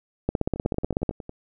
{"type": "two click trains", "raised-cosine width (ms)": 2, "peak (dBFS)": [-22, -9], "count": [9, 14], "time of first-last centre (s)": [[0.56, 1.294], [0.29, 1.092]], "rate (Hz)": [10.9, 16.2], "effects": []}